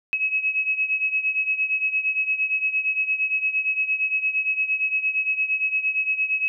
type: beating tone pair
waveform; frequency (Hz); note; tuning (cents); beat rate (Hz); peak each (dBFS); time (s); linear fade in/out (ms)
sine; 2562 / 2570.7; E7 / E7; -50 / -44; 8.7; -22 / -26; 0.13-6.48; 0
effects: none